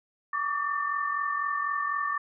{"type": "tone cluster", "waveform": "sine", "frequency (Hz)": [1143, 1187, 1794], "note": ["D6", "D6", "A6"], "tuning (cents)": [-47, 18, 33], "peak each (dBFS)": [-29, -33, -32], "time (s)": [0.33, 2.18], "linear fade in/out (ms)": 5, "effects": []}